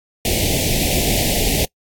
pink band-stop noise, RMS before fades -18 dBFS, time 0.25-1.65 s, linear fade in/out 2 ms, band 760 to 2100 Hz, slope 48 dB/octave, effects noise-tail reverb RT60 0.1 s tail -25 dB re dry + AAC 64 kbps

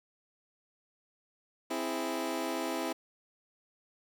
20% pulse chord, C augmented, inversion none, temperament equal, 261.6 / 329.6 / 415.3 Hz, C4 / E4 / G#4, 0 / 0 / 0 cents, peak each -32 / -30 / -35 dBFS, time 1.7-2.93 s, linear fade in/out 10 ms, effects none

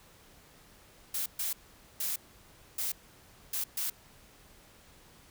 blue noise bursts at uneven times, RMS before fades -33 dBFS, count 6, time 1.14-1.26 / 1.39-1.53 / 2-2.16 / 2.78-2.92 / 3.53-3.64 / 3.77-3.9 s, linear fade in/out 5 ms, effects pink hiss -58 dBFS RMS until 5.3 s

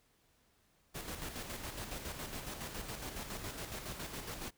pink noise with tremolo, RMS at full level -42 dBFS, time 0.94-4.51 s, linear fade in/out 20 ms, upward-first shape square, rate 7.2 Hz, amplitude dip 45%, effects pink hiss -72 dBFS RMS until 4.57 s

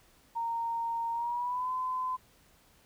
sine tone with pitch glide, 925 to 1020.4 Hz, A#5 to C6, -14 to -44 cents, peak -30 dBFS, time 0.35-2.17 s, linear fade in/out 20 ms, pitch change +170 cents, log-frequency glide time 1.12-1.71 s, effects pink hiss -63 dBFS RMS until 2.85 s

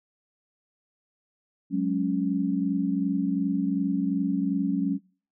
sine chord, F# suspended second, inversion none, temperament equal, 185 / 207.7 / 277.2 Hz, F#3 / G#3 / C#4, 0 / 0 / 0 cents, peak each -27 / -29 / -26 dBFS, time 1.7-4.99 s, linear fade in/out 50 ms, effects noise-tail reverb RT60 0.4 s tail -23 dB re dry

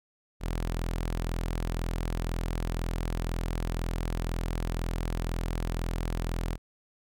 sawtooth tone, 42 Hz, E1, 33 cents sharp, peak -25 dBFS, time 0.4-6.58 s, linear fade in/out 50 ms, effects none

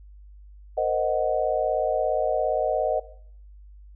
sine chord, C half-diminished seventh, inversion third, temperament equal, 466.2 / 523.3 / 622.3 / 740 Hz, Bb4 / C5 / Eb5 / Gb5, 0 / 0 / 0 / 0 cents, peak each -29 / -28 / -24 / -27 dBFS, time 0.77-3 s, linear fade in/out 10 ms, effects noise-tail reverb RT60 0.6 s tail -17 dB re dry + added 50 Hz sine -44 dBFS peak until 3.95 s

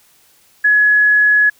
sine tone, 1690 Hz, G#6, 30 cents sharp, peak -8 dBFS, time 0.64-1.5 s, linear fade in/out 10 ms, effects white hiss -52 dBFS RMS until 1.59 s

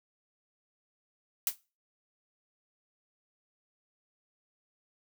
blue noise with exponential decay, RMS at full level -24 dBFS, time 1.47-1.56 s, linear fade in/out 1 ms, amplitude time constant 19 ms, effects noise-tail reverb RT60 0.3 s tail -19 dB re dry

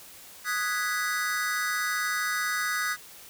square chord, G# minor seventh, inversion second, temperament equal, 1244.5 / 1480 / 1661.2 / 1975.5 Hz, D#6 / F#6 / G#6 / B6, 0 / 0 / 0 / 0 cents, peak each -33 dBFS, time 0.44-2.97 s, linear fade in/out 50 ms, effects white hiss -48 dBFS RMS until 3.29 s

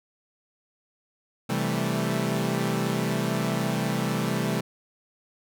sawtooth chord, A minor seventh, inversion first, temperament equal, 130.81 / 164.81 / 196 / 220 Hz, C3 / E3 / G3 / A3, 0 / 0 / 0 / 0 cents, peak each -26 dBFS, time 1.49-4.61 s, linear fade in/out 10 ms, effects none

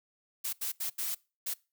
blue noise bursts at uneven times, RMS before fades -34 dBFS, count 5, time 0.44-0.53 / 0.61-0.72 / 0.8-0.9 / 0.98-1.15 / 1.46-1.54 s, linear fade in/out 10 ms, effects noise-tail reverb RT60 0.3 s tail -23 dB re dry

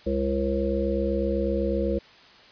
harmonic tone, 68 Hz, C#2, 33 cents flat, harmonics 1 / 3 / 5 / 7 / 8, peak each -29 / -29 / -29 / -29 / -29 dBFS, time 0.06-1.99 s, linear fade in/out 10 ms, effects white hiss -51 dBFS RMS until 2.51 s + resampled to 11025 Hz

